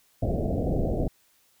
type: low-pass noise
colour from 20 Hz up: pink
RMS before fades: -26 dBFS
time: 0.22-1.08 s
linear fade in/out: 5 ms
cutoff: 720 Hz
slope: 96 dB/octave
effects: white hiss -64 dBFS RMS until 1.6 s